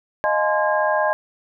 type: tone cluster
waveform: sine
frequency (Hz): 618 / 694 / 849 / 1039 / 1628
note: D#5 / F5 / G#5 / C6 / G#6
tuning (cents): -12 / -11 / +38 / -12 / -35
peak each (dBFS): -20 / -29 / -23 / -24 / -24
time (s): 0.24-1.13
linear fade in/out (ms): 0
effects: none